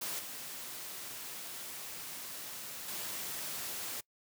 white noise with level steps, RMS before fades -38 / -44 / -40 dBFS, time 0.01-4.01 s, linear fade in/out 10 ms, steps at 0.19 / 2.88 s, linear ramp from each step 5 ms, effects noise-tail reverb RT60 0.1 s tail -24 dB re dry + high-pass 100 Hz 12 dB/octave

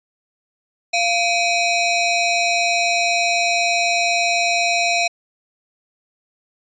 sawtooth ring-modulated tone, 1602 Hz, G6, 37 cents sharp, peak -9 dBFS, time 0.93-5.08 s, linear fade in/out 10 ms, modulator 910 Hz, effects resampled to 16000 Hz

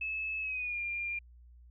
sine tone with pitch glide, 2600 to 2398 Hz, E7 to D7, -24 to +36 cents, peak -33 dBFS, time 0.01-1.19 s, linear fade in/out 5 ms, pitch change -140 cents, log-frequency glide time 0.4-0.79 s, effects added 60 Hz sine -53 dBFS peak until 1.7 s

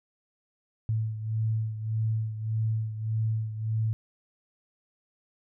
sine beating tone pair, 110 / 111.7 Hz, A2 / A2, 0 / +27 cents, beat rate 1.7 Hz, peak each -27 / -33 dBFS, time 0.89-3.93 s, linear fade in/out 0 ms, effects none

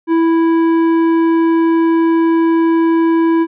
sine tone with tanh clipping, 329.6 Hz, E4, in tune, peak -11 dBFS, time 0.07-3.47 s, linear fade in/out 50 ms, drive 11 dB, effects none

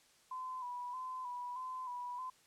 sine tone with vibrato, 1002 Hz, B5, 25 cents sharp, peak -40 dBFS, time 0.31-2.3 s, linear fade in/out 5 ms, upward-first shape square, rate 1.6 Hz, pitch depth 38 cents each way, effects white hiss -67 dBFS RMS until 2.46 s + low-pass 9000 Hz 12 dB/octave

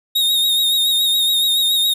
45% pulse tone with vibrato, 3729 Hz, A#7, in tune, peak -13 dBFS, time 0.15-1.94 s, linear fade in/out 10 ms, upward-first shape sine, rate 7.1 Hz, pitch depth 39 cents each way, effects none

